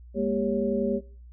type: tone cluster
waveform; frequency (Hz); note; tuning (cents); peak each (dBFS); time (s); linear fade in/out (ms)
sine; 205.3 / 236.3 / 397.1 / 555; G#3 / A#3 / G4 / C#5; -20 / +24 / +22 / +2; -29; 0.14-1.01; 50
effects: noise-tail reverb RT60 0.5 s tail -20 dB re dry + added 60 Hz sine -44 dBFS peak until 1.32 s